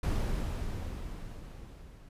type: noise with level ramp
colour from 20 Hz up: brown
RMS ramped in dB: -29 to -51 dBFS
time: 0.03-2.09 s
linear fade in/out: 5 ms
effects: resampled to 32000 Hz